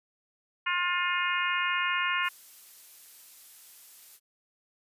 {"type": "harmonic tone", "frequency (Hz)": 355, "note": "F4", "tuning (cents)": 28, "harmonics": [3, 4, 5, 6, 7, 8], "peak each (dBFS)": [-31, -32, -33, -34, -34, -35], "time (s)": [0.66, 2.29], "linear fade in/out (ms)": 10}
{"type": "noise", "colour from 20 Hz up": "blue", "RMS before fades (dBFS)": -50, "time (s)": [2.22, 4.2], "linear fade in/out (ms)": 50}
{"effects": ["resampled to 32000 Hz"]}